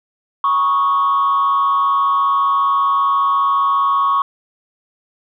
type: tone with frequency modulation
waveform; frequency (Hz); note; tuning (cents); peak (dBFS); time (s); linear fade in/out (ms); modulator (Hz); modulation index
sine; 1108.7; C#6; 0; -11; 0.44-4.22; 2; 140; 0.53
effects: tanh soft clip ceiling -9 dBFS